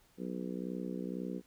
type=harmonic tone; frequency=62 Hz; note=B1; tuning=7 cents sharp; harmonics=3 / 4 / 5 / 6 / 7 / 8; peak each=-40 / -42 / -44 / -46 / -47 / -48 dBFS; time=0.17-1.42 s; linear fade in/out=50 ms; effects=pink hiss -67 dBFS RMS until 1.46 s